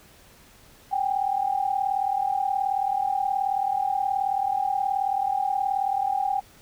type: tone pair together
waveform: sine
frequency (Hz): 768 / 806.7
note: G5 / G5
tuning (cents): -36 / +49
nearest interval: minor second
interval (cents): 85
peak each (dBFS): -25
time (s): 0.91-6.41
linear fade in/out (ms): 20
effects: pink hiss -53 dBFS RMS until 6.61 s

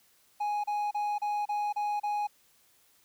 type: tone bursts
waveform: triangle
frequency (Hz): 830.6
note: G#5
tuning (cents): 0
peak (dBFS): -26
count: 7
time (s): 0.4-2.272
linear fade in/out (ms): 10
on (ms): 240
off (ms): 32
effects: white hiss -65 dBFS RMS until 3.04 s

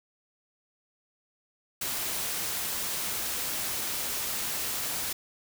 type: noise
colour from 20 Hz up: white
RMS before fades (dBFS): -32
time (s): 1.81-5.13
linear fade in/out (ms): 5
effects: none

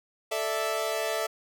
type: chord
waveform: sawtooth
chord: A suspended fourth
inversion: none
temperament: equal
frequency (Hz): 440 / 587.3 / 659.3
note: A4 / D5 / E5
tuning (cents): 0 / 0 / 0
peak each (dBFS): -29 / -30 / -26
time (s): 0.31-1.27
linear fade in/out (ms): 10
effects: none

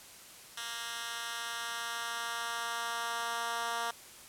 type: tone with high-pass filter sweep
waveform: 10% pulse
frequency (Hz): 233.1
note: A#3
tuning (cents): 0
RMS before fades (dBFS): -37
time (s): 0.57-3.91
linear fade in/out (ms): 5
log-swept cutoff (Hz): 2100 to 850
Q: 1
effects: white hiss -52 dBFS RMS until 4.28 s + low-pass 12000 Hz 12 dB/octave

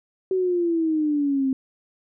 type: exponential sweep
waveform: sine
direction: down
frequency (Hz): 380 to 261.6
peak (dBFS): -19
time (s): 0.31-1.53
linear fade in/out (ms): 2
effects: none

